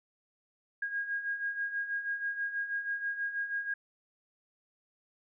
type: beating tone pair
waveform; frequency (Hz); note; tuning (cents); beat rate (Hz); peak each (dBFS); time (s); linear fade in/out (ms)
sine; 1628 / 1634.2; G#6 / G#6; -35 / -28; 6.2; -39 / -33; 0.82-3.74; 5
effects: none